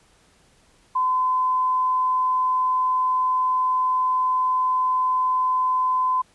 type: tone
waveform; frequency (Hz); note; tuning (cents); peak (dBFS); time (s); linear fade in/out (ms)
sine; 1020; C6; -44; -18; 0.95-6.22; 10
effects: pink hiss -58 dBFS RMS until 6.34 s + resampled to 24000 Hz